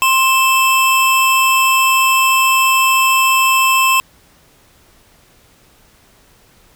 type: tone pair together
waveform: square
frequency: 1052.3 / 2637 Hz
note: C6 / E7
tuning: +10 / 0 cents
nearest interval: octave + major third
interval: 1590 cents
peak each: -13 / -14 dBFS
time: 0.02-4 s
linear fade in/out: 0 ms
effects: pink hiss -50 dBFS RMS until 6.75 s